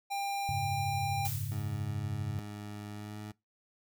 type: tone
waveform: square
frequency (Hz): 797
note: G5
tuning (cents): +28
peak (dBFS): -33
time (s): 0.1-1.28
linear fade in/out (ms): 20
type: chord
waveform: sine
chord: F# suspended second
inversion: none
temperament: equal with one note detuned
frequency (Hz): 91.07 / 103.83 / 138.59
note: F#2 / G#2 / C#3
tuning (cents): -27 / 0 / 0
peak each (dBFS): -42 / -36 / -37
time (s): 0.49-2.39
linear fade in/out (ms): 0
type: noise with exponential decay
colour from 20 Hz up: blue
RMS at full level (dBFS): -36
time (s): 1.25-1.99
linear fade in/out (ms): 0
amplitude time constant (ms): 160
type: tone with pitch glide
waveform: 20% pulse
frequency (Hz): 103.83 to 105.64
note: G#2 to G#2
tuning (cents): 0 to +30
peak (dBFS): -36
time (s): 1.51-3.32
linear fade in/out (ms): 10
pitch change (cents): +30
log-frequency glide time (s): 2.9-3.2
effects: noise-tail reverb RT60 0.2 s tail -22 dB re dry